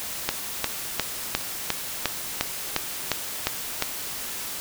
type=click train; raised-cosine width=0.2 ms; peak=-4 dBFS; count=11; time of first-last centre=0.29-3.824 s; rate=2.83 Hz; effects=white hiss -33 dBFS RMS until 4.6 s